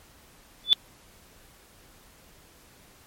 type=tone with exponential growth; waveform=sine; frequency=3483 Hz; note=A7; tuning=18 cents flat; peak=-10 dBFS; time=0.64-0.73 s; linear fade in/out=0 ms; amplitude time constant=18 ms; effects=pink hiss -55 dBFS RMS until 3.06 s + MP3 64 kbps